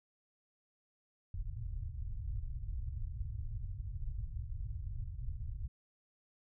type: low-pass noise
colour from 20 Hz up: pink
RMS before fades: -40 dBFS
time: 1.34-5.68 s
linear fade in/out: 5 ms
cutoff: 120 Hz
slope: 48 dB/octave
effects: none